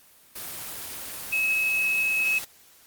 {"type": "tone in noise", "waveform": "sine", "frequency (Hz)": 2574, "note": "E7", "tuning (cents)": -42, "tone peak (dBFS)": -21, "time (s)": [1.32, 2.39], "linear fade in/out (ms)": 10, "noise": "white", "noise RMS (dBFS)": -36, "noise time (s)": [0.35, 2.45], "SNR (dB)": 12, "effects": ["white hiss -55 dBFS RMS until 2.86 s", "Opus 24 kbps"]}